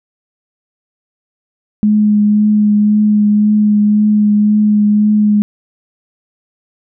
sine tone with vibrato, 209.8 Hz, G#3, 18 cents sharp, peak -7 dBFS, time 1.83-5.42 s, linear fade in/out 0 ms, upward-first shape triangle, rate 1.9 Hz, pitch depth 17 cents each way, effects none

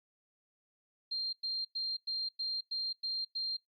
sine tone bursts, 4186 Hz, C8, in tune, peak -33 dBFS, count 8, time 1.11-3.57 s, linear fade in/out 10 ms, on 220 ms, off 100 ms, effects noise-tail reverb RT60 0.2 s tail -26 dB re dry + Opus 48 kbps

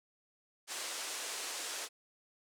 white band-pass noise, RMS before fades -41 dBFS, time 0.67-1.89 s, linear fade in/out 50 ms, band 330 to 9200 Hz, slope 24 dB/octave, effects none

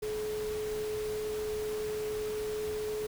sine tone in noise, 427 Hz, G#4, 48 cents sharp, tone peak -32 dBFS, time 0.02-3.07 s, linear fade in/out 10 ms, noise pink, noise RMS -44 dBFS, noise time 0.02-3.07 s, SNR +9 dB, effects none

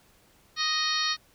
harmonic tone, 622.3 Hz, D#5, in tune, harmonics 2 / 3 / 4 / 5 / 6 / 7 / 8 / 9, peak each -32 / -32 / -37 / -37 / -32 / -29 / -39 / -35 dBFS, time 0.56-1.17 s, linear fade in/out 50 ms, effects pink hiss -61 dBFS RMS until 1.34 s

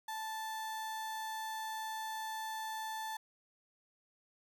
35% pulse tone, 879 Hz, A5, 2 cents flat, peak -37 dBFS, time 0.08-3.17 s, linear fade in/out 5 ms, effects none

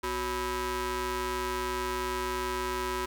sawtooth ring-modulated tone, 308.8 Hz, D#4, 13 cents flat, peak -23 dBFS, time 0.03-3.06 s, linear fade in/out 10 ms, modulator 679 Hz, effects 10-bit

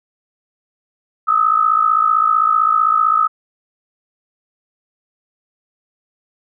sine tone pair together, 1244.4 / 1300 Hz, D#6 / E6, 0 / -24 cents, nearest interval minor second, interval 76 cents, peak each -14 dBFS, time 1.27-3.28 s, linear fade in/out 20 ms, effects none

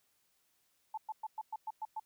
sine tone bursts, 873 Hz, A5, 14 cents flat, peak -36 dBFS, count 8, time 0.94-1.998 s, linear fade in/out 5 ms, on 36 ms, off 110 ms, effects white hiss -75 dBFS RMS until 2.05 s

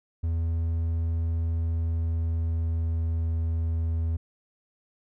triangle tone with pitch glide, 82.5 to 81.79 Hz, E2 to E2, +2 to -13 cents, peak -22 dBFS, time 0.23-4.17 s, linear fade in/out 10 ms, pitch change -15 cents, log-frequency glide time 1.4-3.84 s, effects none

